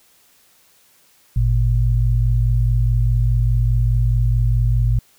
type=tone pair together; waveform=sine; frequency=52.07 / 116.9 Hz; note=G#1 / A#2; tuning=+5 / +5 cents; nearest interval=octave + major second; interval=1400 cents; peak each=-16 dBFS; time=1.36-4.99 s; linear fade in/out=5 ms; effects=white hiss -55 dBFS RMS until 5.18 s